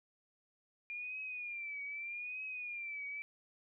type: tone with vibrato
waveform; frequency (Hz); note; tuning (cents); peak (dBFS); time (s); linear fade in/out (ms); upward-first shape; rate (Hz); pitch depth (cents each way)
sine; 2400; D7; +37; -40; 0.9-3.22; 0; triangle; 0.81; 110
effects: none